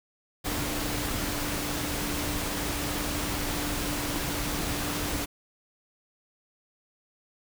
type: tone in noise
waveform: sine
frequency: 293.7 Hz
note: D4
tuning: in tune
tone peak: -36 dBFS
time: 0.44-5.26 s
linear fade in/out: 20 ms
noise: pink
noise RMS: -31 dBFS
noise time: 0.44-5.26 s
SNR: -8 dB
effects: none